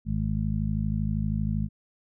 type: harmonic tone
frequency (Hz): 52.7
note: G#1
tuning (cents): +26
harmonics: 1 / 2 / 3 / 4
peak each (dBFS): -30 / -30 / -30 / -30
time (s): 0.05-1.69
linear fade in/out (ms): 50
effects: none